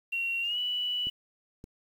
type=tone with pitch glide; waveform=sine; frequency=2742 to 2956 Hz; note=F7 to F#7; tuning=-32 to -2 cents; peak=-28 dBFS; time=0.12-1.1 s; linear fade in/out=10 ms; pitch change=+130 cents; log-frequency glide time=0.41-0.58 s
type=clicks; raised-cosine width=3 ms; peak=-31 dBFS; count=2; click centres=1.07 / 1.641 s
effects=9-bit